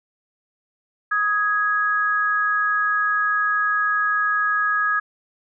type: tone pair together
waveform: sine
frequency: 1256.4 / 1661.2 Hz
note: D#6 / G#6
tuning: +16 / 0 cents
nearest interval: perfect fourth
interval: 484 cents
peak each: -21 / -20 dBFS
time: 1.11-5 s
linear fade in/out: 10 ms
effects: none